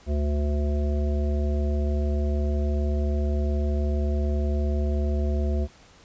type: harmonic tone with a mistuned harmonic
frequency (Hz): 73.42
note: D2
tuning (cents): 0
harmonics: 1 / 3 / 5 / 7 / 9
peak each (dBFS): -22 / -32 / -34 / -38 / -37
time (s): 0.06-5.68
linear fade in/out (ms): 50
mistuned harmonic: 1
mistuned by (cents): -50
effects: pink hiss -53 dBFS RMS until 6.04 s + resampled to 16000 Hz